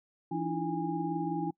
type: tone cluster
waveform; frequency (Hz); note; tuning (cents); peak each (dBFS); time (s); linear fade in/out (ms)
sine; 167.5 / 290.9 / 316.7 / 335.4 / 819; E3 / D4 / D#4 / E4 / G#5; +28 / -16 / +31 / +30 / -24; -36 / -36 / -38 / -36 / -36; 0.31-1.51; 10
effects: noise-tail reverb RT60 0.1 s tail -23 dB re dry